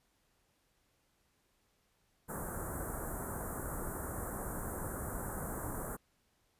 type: band-stop noise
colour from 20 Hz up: pink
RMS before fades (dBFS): -40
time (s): 2.28-5.97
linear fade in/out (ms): 20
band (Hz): 1600 to 7900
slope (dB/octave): 48
effects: pink hiss -75 dBFS RMS until 6.59 s + resampled to 32000 Hz